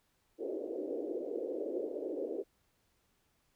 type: band-pass noise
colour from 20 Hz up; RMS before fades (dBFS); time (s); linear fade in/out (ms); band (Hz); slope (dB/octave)
white; -38; 0.38-2.44; 50; 300 to 530; 48
effects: pink hiss -75 dBFS RMS until 3.55 s